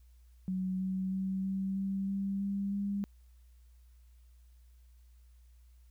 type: tone with pitch steps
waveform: sine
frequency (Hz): 186.5 / 188.45 / 190.42 / 192.41 / 194.42 / 196.45 / 198.51 / 200.6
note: F#3 / F#3 / G3 / G3 / G3 / G3 / G3 / G3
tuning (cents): +14 / +32 / -50 / -32 / -14 / +4 / +22 / +40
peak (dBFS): -31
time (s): 0.48-3.04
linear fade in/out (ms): 0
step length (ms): 320
effects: added 60 Hz sine -56 dBFS peak until 5.9 s + white hiss -75 dBFS RMS until 5.9 s